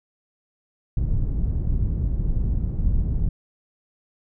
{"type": "low-pass noise", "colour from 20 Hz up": "pink", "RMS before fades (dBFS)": -22, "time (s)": [0.97, 3.29], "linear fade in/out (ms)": 5, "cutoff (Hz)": 120, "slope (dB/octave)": 12, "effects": []}